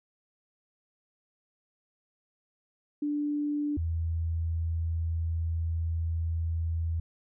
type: tone pair in turn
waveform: sine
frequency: 293.7 / 82.42 Hz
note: D4 / E2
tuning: 0 / 0 cents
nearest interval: octave + minor seventh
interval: 2200 cents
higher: first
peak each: -27 dBFS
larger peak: neither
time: 3.02-3.77 / 3.77-7 s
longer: second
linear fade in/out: 5 ms
effects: none